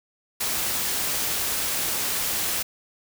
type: noise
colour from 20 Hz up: white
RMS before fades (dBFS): -26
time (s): 0.4-2.63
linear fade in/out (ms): 10
effects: none